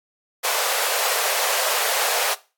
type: high-pass noise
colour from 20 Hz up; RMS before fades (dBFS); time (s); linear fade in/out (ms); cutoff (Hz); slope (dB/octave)
pink; -22; 0.43-2.35; 20; 470; 48
effects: noise-tail reverb RT60 0.3 s tail -18 dB re dry + AAC 64 kbps